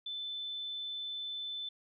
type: tone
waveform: sine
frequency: 3520 Hz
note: A7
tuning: in tune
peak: -37 dBFS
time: 0.06-1.69 s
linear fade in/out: 5 ms
effects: none